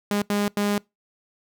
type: tone bursts at uneven times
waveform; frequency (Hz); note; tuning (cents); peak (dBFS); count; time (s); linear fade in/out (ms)
sawtooth; 204.8; G#3; -24; -17; 3; 0.11-0.22 / 0.3-0.48 / 0.57-0.78; 2
effects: noise-tail reverb RT60 0.2 s tail -24 dB re dry